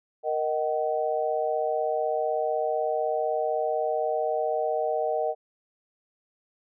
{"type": "chord", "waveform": "sine", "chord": "D# minor", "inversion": "second", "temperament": "equal with one note detuned", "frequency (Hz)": [466.2, 622.3, 758.2], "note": ["A#4", "D#5", "F#5"], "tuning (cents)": [0, 0, 42], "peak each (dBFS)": [-29, -27, -29], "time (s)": [0.23, 5.35], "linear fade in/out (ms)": 50, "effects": []}